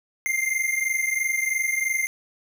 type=tone pair together; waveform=square; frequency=2093 / 2116 Hz; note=C7 / C7; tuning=0 / +19 cents; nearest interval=unison; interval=19 cents; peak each=-25 / -27 dBFS; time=0.26-2.07 s; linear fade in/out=0 ms; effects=none